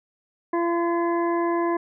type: harmonic tone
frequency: 341 Hz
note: F4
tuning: 41 cents flat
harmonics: 1 / 2 / 3 / 5 / 6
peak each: -22 / -29 / -27 / -37 / -41 dBFS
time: 0.53-1.77 s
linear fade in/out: 5 ms
effects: none